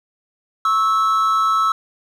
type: tone pair together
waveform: triangle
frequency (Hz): 1101.6 / 1310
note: C#6 / E6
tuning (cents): -11 / -11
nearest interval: minor third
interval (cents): 300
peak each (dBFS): -20 / -13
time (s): 0.65-1.72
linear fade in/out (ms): 2
effects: none